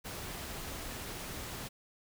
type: noise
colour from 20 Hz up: pink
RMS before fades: -42 dBFS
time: 0.04-1.69 s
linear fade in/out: 20 ms
effects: none